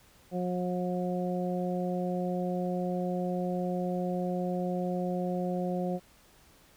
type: harmonic tone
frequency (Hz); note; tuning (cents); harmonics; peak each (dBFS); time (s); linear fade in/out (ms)
180; F#3; -47; 1 / 2 / 3 / 4; -31 / -36 / -35 / -38; 0.31-6; 50
effects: pink hiss -60 dBFS RMS until 6.76 s